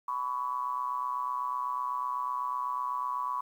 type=ring-modulated tone; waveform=triangle; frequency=64 Hz; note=C2; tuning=38 cents flat; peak=-25 dBFS; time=0.08-3.41 s; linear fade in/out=5 ms; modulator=1060 Hz; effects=10-bit

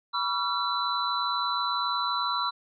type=tone cluster; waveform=sine; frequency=973 / 1141 / 1364 / 3987 Hz; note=B5 / C#6 / F6 / B7; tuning=-26 / +50 / -41 / +16 cents; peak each=-31 dBFS; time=0.13-2.51 s; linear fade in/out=20 ms; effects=none

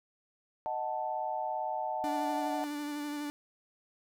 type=chord; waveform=sine; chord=D# diminished; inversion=none; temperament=equal; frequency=622.3 / 740 / 880 Hz; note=D#5 / F#5 / A5; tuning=0 / 0 / 0 cents; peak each=-38 / -36 / -35 dBFS; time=0.66-2.64 s; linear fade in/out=0 ms
type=tone with vibrato; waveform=45% pulse; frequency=293.7 Hz; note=D4; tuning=in tune; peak=-35 dBFS; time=2.04-3.3 s; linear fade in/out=0 ms; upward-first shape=sine; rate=12 Hz; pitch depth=21 cents each way
effects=none

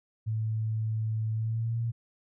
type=tone with pitch glide; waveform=sine; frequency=110 to 116.07 Hz; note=A2 to A#2; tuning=0 to -7 cents; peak=-27 dBFS; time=0.26-1.92 s; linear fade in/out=20 ms; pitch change=+93 cents; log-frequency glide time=1.33-1.8 s; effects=none

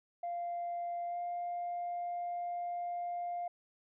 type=tone with pitch glide; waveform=sine; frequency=695 to 701.5 Hz; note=F5 to F5; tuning=-9 to +8 cents; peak=-34 dBFS; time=0.23-3.48 s; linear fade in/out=5 ms; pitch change=+17 cents; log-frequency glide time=1.07-1.17 s; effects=tanh soft clip ceiling -32 dBFS

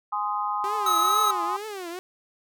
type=chord; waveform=sine; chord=Ab major; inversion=none; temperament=just; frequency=830.6 / 1038.3 / 1245.9 Hz; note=Ab5 / C6 / Eb6; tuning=0 / -14 / +2 cents; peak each=-29 dBFS; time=0.12-1.57 s; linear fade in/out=10 ms
type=tone with vibrato; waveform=sawtooth; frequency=383.2 Hz; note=G4; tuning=39 cents flat; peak=-29 dBFS; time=0.64-1.99 s; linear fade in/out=0 ms; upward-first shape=triangle; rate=2.2 Hz; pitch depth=250 cents each way
type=tone; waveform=square; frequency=1282 Hz; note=E6; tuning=49 cents flat; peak=-21 dBFS; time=0.86-1.31 s; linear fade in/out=5 ms
effects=none

